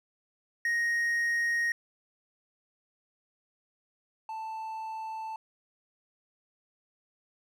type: tone pair in turn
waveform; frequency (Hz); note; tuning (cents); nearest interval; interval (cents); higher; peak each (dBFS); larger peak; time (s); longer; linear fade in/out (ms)
triangle; 1871 / 883; A#6 / A5; +6 / +6; octave + minor second; 1300; first; -24 / -33; first; 0.65-1.72 / 4.29-5.36; neither; 2
effects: none